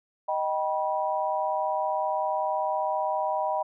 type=chord; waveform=sine; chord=Eb augmented; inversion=none; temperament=just; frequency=622.3 / 777.8 / 972.3 Hz; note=Eb5 / G5 / B5; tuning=0 / -14 / -27 cents; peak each=-29 dBFS; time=0.28-3.63 s; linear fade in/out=10 ms; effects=none

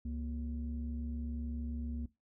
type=tone pair together; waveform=sine; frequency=69.3 / 236.5 Hz; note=C#2 / A#3; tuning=0 / +25 cents; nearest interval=octave + major sixth; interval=2125 cents; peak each=-37 / -40 dBFS; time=0.05-2.06 s; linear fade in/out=5 ms; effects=noise-tail reverb RT60 0.2 s tail -18 dB re dry + tanh soft clip ceiling -30 dBFS

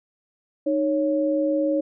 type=tone pair together; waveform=sine; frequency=307.9 / 554.4 Hz; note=D#4 / C#5; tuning=-18 / 0 cents; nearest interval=minor seventh; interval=1018 cents; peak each=-22 dBFS; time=0.66-1.81 s; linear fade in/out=10 ms; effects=none

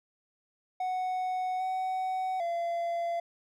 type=tone with pitch steps; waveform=triangle; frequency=740 / 750 / 683 Hz; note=F#5 / F#5 / F5; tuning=0 / +23 / -39 cents; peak=-27 dBFS; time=0.8-3.2 s; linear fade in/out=5 ms; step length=800 ms; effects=none

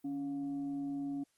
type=tone with frequency modulation; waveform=sine; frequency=280 Hz; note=C#4; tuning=18 cents sharp; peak=-35 dBFS; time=0.04-1.24 s; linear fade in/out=10 ms; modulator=430 Hz; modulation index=0.25; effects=white hiss -75 dBFS RMS until 1.37 s + Opus 32 kbps

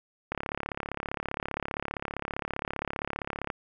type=click train; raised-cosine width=0.5 ms; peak=-16 dBFS; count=113; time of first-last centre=0.32-3.502 s; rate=35.2 Hz; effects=none

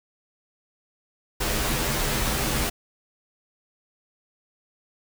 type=noise with comb filter; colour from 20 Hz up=pink; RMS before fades=-25 dBFS; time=1.4-2.7 s; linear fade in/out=10 ms; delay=11 ms; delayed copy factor=-0.9; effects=none

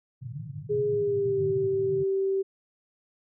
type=band-pass noise; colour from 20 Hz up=white; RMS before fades=-37 dBFS; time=0.21-2.04 s; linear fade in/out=10 ms; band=100 to 160 Hz; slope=96 dB/octave
type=tone with pitch glide; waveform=sine; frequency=415.3 to 387.5 Hz; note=G#4 to G4; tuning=0 to -20 cents; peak=-23 dBFS; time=0.69-2.43 s; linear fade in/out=20 ms; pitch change=-120 cents; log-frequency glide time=0.88-1.46 s
effects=none

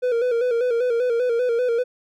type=tone with vibrato; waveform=triangle; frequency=481.9 Hz; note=B4; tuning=43 cents flat; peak=-16 dBFS; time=0.02-1.84 s; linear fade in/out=20 ms; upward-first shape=square; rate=5.1 Hz; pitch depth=63 cents each way; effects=none

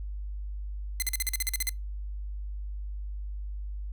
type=tone bursts; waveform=5% pulse; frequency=2052 Hz; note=C7; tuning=34 cents flat; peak=-16 dBFS; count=11; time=1-1.692 s; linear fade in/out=0 ms; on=22 ms; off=45 ms; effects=noise-tail reverb RT60 0.2 s tail -24 dB re dry + added 50 Hz sine -33 dBFS peak until 3.92 s

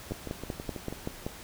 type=two click trains; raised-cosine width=2 ms; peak=-19 / -23 dBFS; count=7 / 6; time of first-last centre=0.12-1.265 / 0.11-0.926 s; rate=5.24 / 6.13 Hz; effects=pink hiss -46 dBFS RMS until 1.43 s

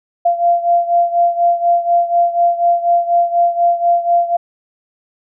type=beating tone pair; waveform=sine; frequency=690 / 694.1 Hz; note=F5 / F5; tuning=-21 / -11 cents; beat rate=4.1 Hz; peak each=-12 / -16 dBFS; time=0.25-4.37 s; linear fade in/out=10 ms; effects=none

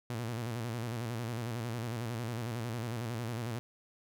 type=tone with vibrato; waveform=sawtooth; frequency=116.54 Hz; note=A#2; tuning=in tune; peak=-31 dBFS; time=0.1-3.59 s; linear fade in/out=0 ms; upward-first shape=square; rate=11 Hz; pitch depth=79 cents each way; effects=none

